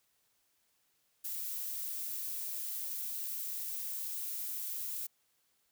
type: noise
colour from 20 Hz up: violet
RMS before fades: -39 dBFS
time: 1.24-5.07 s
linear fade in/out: 10 ms
effects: white hiss -75 dBFS RMS until 5.71 s